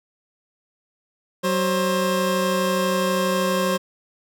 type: tone pair together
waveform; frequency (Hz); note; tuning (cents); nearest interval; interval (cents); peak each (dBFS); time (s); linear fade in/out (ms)
25% pulse; 188.09 / 532; F#3 / C5; +29 / +29; octave + tritone; 1800; -19 / -18; 1.43-3.78; 20
effects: none